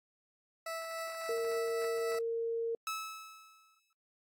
20% pulse tone with tremolo, 656 Hz, E5, 9 cents flat, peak -32 dBFS, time 0.66-2.19 s, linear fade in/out 5 ms, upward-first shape sine, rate 3.6 Hz, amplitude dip 30%
sine tone, 459.9 Hz, A#4, 23 cents flat, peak -32 dBFS, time 1.29-2.75 s, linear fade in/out 2 ms
sawtooth tone with exponential decay, 1300 Hz, E6, 24 cents flat, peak -30 dBFS, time 2.87-3.93 s, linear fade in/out 1 ms, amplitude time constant 230 ms
effects AAC 64 kbps

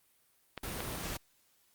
clicks, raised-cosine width 0.3 ms, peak -22 dBFS, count 2, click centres 0.577 / 0.805 s
pink noise, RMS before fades -39 dBFS, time 0.63-1.17 s, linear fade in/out 5 ms
effects white hiss -70 dBFS RMS until 1.74 s + Opus 32 kbps

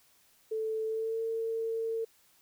sine tone with pitch glide, 440 to 451.8 Hz, A4 to A4, 0 to +46 cents, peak -30 dBFS, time 0.51-2.05 s, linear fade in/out 10 ms, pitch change +46 cents, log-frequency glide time 0.86-1.2 s, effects white hiss -65 dBFS RMS until 2.41 s

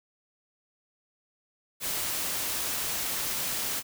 white noise, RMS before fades -31 dBFS, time 1.8-3.83 s, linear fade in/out 50 ms, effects none

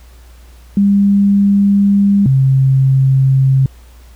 sine tone pair in turn, 200.3 / 133.68 Hz, G3 / C3, +38 / +38 cents, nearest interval perfect fifth, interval 700 cents, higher first, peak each -7 dBFS, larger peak neither, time 0.77-2.26 / 2.26-3.66 s, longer first, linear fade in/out 2 ms, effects added 60 Hz sine -37 dBFS peak until 4.15 s + pink hiss -48 dBFS RMS until 4.15 s

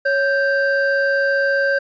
triangle tone pair together, 554.4 / 1568.1 Hz, C#5 / G6, 0 / 0 cents, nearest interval octave + tritone, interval 1800 cents, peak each -16 dBFS, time 0.05-1.79 s, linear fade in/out 10 ms, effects resampled to 16000 Hz

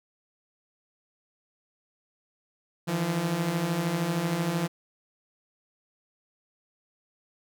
sawtooth beating tone pair, 158.4 / 171.4 Hz, D#3 / F3, +31 / -32 cents, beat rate 13 Hz, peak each -28 / -23 dBFS, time 2.87-4.68 s, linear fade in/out 20 ms, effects none

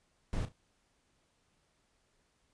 brown noise with echo, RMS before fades -34 dBFS, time 0.33-0.45 s, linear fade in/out 0 ms, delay 35 ms, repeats 2, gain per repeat -12 dB, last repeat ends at 0.52 s, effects pink hiss -74 dBFS RMS until 2.53 s + resampled to 22050 Hz

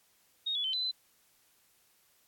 sine tone with pitch steps, 3728 / 3407 / 3077 / 4014 / 4037 Hz, A#7 / G#7 / G7 / B7 / B7, -1 / +44 / -33 / +27 / +37 cents, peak -30 dBFS, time 0.46-0.915 s, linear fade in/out 10 ms, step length 91 ms, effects white hiss -68 dBFS RMS until 2.27 s + AAC 64 kbps

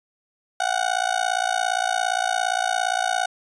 30% pulse tone with amplitude modulation, 740 Hz, F#5, in tune, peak -14 dBFS, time 0.6-3.26 s, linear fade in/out 5 ms, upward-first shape sine, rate 57.4 Hz, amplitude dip 100%, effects resampled to 22050 Hz

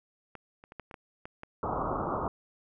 clicks, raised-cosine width 0.5 ms, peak -28 / -35 / -32 / -25 / -31 / -27 / -26 / -26 dBFS, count 8, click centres 0.353 / 0.639 / 0.721 / 0.797 / 0.912 / 0.942 / 1.255 / 1.434 s
white low-pass noise, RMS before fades -32 dBFS, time 1.63-2.28 s, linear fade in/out 2 ms, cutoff 1300 Hz, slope 96 dB/octave
effects none

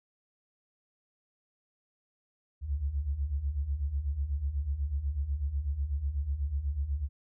sine beating tone pair, 65.41 / 73.51 Hz, C2 / D2, 0 / +2 cents, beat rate 8.1 Hz, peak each -35 / -30 dBFS, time 2.61-7.09 s, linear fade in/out 50 ms, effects none

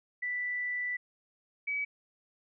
sine tone pair in turn, 1975.5 / 2280 Hz, B6 / C#7, 0 / +48 cents, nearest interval major second, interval 248 cents, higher second, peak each -31 / -30 dBFS, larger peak second, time 0.22-0.97 / 1.67-1.85 s, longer first, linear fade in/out 10 ms, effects none

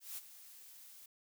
blue noise with ADSR envelope, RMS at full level -43 dBFS, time 0-1.06 s, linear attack 170 ms, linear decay 32 ms, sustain -13 dB, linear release 5 ms, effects none

